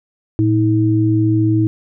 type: tone pair together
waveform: sine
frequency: 113 / 319.6 Hz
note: A2 / D#4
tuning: +47 / +47 cents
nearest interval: octave + tritone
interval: 1800 cents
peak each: -14 dBFS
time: 0.39-1.67 s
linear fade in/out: 0 ms
effects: none